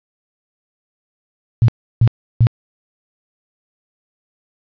sine tone bursts, 115.7 Hz, A#2, 13 cents flat, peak -7 dBFS, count 3, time 1.62-2.469 s, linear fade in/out 0 ms, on 63 ms, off 330 ms, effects resampled to 11025 Hz + 8-bit

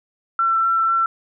sine tone with vibrato, 1345 Hz, E6, 34 cents sharp, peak -15 dBFS, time 0.39-1.06 s, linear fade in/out 2 ms, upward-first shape sine, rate 4 Hz, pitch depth 10 cents each way, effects none

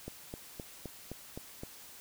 click train, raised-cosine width 2 ms, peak -27 dBFS, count 7, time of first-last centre 0.08-1.634 s, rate 3.86 Hz, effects white hiss -52 dBFS RMS until 2 s

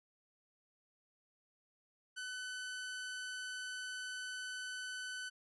sawtooth tone, 1506 Hz, F#6, 30 cents sharp, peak -38 dBFS, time 2.16-5.3 s, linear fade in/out 20 ms, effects resampled to 24000 Hz

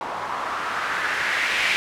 blue noise with low-pass filter sweep, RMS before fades -25 dBFS, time 0.01-1.76 s, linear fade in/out 0 ms, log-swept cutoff 890 to 2400 Hz, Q 2.5, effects none

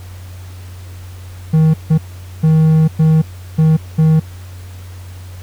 triangle tone bursts at uneven times, 158.1 Hz, D#3, 28 cents sharp, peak -5 dBFS, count 6, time 1.53-1.74 / 1.9-1.98 / 2.43-2.88 / 2.99-3.22 / 3.58-3.77 / 3.98-4.2 s, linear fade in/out 10 ms, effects added 91 Hz sine -29 dBFS peak until 5.42 s + pink hiss -42 dBFS RMS until 5.42 s

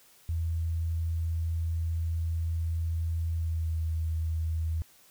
sine tone with pitch glide, 82.41 to 80.62 Hz, E2 to E2, 0 to -38 cents, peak -27 dBFS, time 0.29-4.82 s, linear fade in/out 0 ms, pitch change -38 cents, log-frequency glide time 3.35-3.76 s, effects white hiss -59 dBFS RMS until 5.1 s

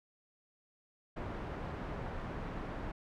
pink low-pass noise, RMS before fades -41 dBFS, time 1.16-2.92 s, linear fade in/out 10 ms, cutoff 1400 Hz, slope 12 dB/octave, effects none

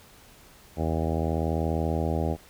harmonic tone, 80.5 Hz, E2, 41 cents flat, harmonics 1 / 2 / 3 / 4 / 5 / 6 / 7 / 8 / 9 / 10, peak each -28 / -31 / -33 / -34 / -35 / -36 / -36 / -37 / -38 / -38 dBFS, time 0.76-2.37 s, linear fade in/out 50 ms, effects pink hiss -53 dBFS RMS until 2.49 s

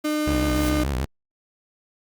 35% pulse tone, 302.9 Hz, D#4, 46 cents flat, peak -20 dBFS, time 0.04-0.84 s, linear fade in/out 10 ms
white noise with exponential growth, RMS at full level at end -32 dBFS, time 0.23-0.69 s, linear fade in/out 1 ms, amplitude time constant 100 ms
sawtooth tone with vibrato, 66.3 Hz, C2, 23 cents sharp, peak -19 dBFS, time 0.27-1.05 s, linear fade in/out 0 ms, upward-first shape triangle, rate 6.8 Hz, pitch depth 200 cents each way
effects Opus 48 kbps

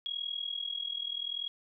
sine tone with amplitude modulation, 3300 Hz, G#7, 12 cents flat, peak -30 dBFS, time 0.06-1.48 s, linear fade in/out 0 ms, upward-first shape sine, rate 40.6 Hz, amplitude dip 85%, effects none

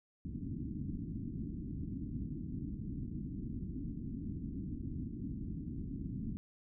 white low-pass noise, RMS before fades -41 dBFS, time 0.25-6.37 s, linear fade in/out 0 ms, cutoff 290 Hz, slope 48 dB/octave, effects none

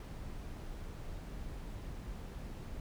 brown noise, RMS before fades -44 dBFS, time 0-2.8 s, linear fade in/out 2 ms, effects none

